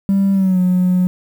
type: tone with pitch glide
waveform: triangle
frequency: 196 to 181.82 Hz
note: G3 to F#3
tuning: 0 to -30 cents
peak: -8 dBFS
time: 0.09-1.07 s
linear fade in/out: 0 ms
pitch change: -130 cents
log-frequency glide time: 0.33-0.6 s
effects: tanh soft clip ceiling -7 dBFS + 7-bit